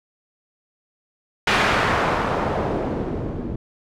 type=noise with low-pass filter sweep; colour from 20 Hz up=white; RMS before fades=-22 dBFS; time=1.47-3.56 s; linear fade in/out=5 ms; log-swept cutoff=2300 to 230 Hz; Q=0.94; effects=none